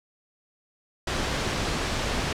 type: noise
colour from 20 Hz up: pink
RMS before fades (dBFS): -27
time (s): 1.07-2.33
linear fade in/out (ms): 5
effects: low-pass 6000 Hz 12 dB/octave